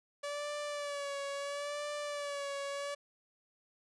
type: tone with vibrato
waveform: sawtooth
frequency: 574 Hz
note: D5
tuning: 40 cents flat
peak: -33 dBFS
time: 0.23-2.95 s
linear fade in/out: 10 ms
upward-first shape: sine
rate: 0.74 Hz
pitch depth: 44 cents each way
effects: resampled to 22050 Hz